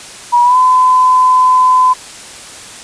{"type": "tone with pitch glide", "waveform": "sine", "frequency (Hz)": [964, 1015.4], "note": ["B5", "B5"], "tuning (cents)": [-42, 48], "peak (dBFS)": -5, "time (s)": [0.32, 1.94], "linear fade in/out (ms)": 20, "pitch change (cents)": 90, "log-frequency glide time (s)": [0.43, 0.57], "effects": ["white hiss -31 dBFS RMS until 2.83 s", "resampled to 22050 Hz"]}